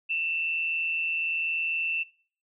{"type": "tone with amplitude modulation", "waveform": "sine", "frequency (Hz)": 2678, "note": "E7", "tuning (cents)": 27, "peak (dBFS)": -23, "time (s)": [0.09, 2.04], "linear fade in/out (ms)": 20, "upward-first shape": "sine", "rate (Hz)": 161, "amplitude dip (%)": 45, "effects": ["noise-tail reverb RT60 0.5 s tail -25 dB re dry"]}